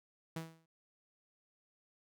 sawtooth tone with exponential decay, 162.8 Hz, E3, 21 cents flat, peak -33 dBFS, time 0.36-0.66 s, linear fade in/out 5 ms, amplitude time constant 64 ms, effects noise-tail reverb RT60 0.1 s tail -23 dB re dry

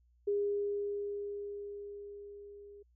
sine tone with level ramp, 407 Hz, G#4, 35 cents flat, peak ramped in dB -28 to -50 dBFS, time 0.27-2.83 s, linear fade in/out 10 ms, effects added 60 Hz sine -65 dBFS peak until 2.95 s

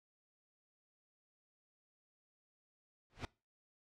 pink noise with exponential growth, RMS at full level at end -39 dBFS, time 3.1-3.25 s, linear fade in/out 0 ms, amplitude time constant 32 ms, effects noise-tail reverb RT60 0.3 s tail -23 dB re dry + low-pass 4000 Hz 12 dB/octave

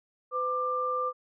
sine tone pair together, 505.9 / 1188 Hz, B4 / D6, +42 / +20 cents, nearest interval octave + minor third, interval 1478 cents, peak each -32 / -28 dBFS, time 0.31-1.13 s, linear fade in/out 50 ms, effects none

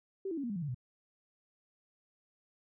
sine tone with pitch steps, 386.6 / 328.9 / 279.8 / 238 / 202.4 / 172.21 / 146.49 / 124.62 Hz, G4 / E4 / C#4 / A#3 / G#3 / F3 / D3 / B2, -24 / -4 / +16 / +36 / -44 / -24 / -4 / +16 cents, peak -34 dBFS, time 0.25-0.746 s, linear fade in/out 5 ms, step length 62 ms, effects none

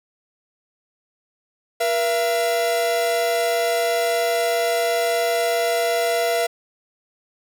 45% pulse tone pair together, 477 / 676 Hz, A#4 / E5, +40 / +43 cents, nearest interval tritone, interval 603 cents, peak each -23 / -20 dBFS, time 1.8-6.47 s, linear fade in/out 10 ms, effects none

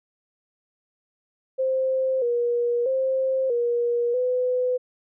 sine tone with pitch steps, 524 / 478.3 / 527 / 476.8 / 502 Hz, C5 / A#4 / C5 / A#4 / B4, +2 / +44 / +12 / +39 / +28 cents, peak -20 dBFS, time 1.58-4.78 s, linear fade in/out 20 ms, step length 640 ms, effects none

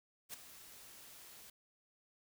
white noise with ADSR envelope, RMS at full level -44 dBFS, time 0.29-1.5 s, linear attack 45 ms, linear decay 11 ms, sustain -12 dB, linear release 4 ms, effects none

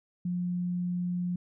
sine tone, 177.7 Hz, F3, 30 cents sharp, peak -28 dBFS, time 0.25-1.36 s, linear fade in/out 5 ms, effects none

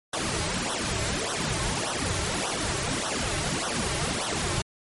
pink noise with flanger, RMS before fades -28 dBFS, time 0.13-4.62 s, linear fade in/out 5 ms, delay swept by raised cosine 0.42 to 4.22 ms, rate 1.7 Hz, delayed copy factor -0.95, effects MP3 48 kbps

